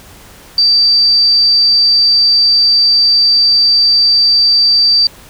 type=tone; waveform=sine; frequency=4655 Hz; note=D8; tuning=16 cents flat; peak=-6 dBFS; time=0.58-5.07 s; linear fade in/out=2 ms; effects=pink hiss -38 dBFS RMS until 5.29 s